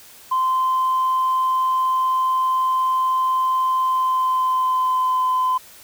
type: tone with pitch glide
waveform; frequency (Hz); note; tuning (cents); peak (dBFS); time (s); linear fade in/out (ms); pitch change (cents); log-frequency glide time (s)
sine; 1036 to 1021.7; C6 to C6; -17 to -42; -15; 0.31-5.58; 10; -25; 3.81-5.3
effects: tanh soft clip ceiling -13 dBFS + white hiss -45 dBFS RMS until 5.83 s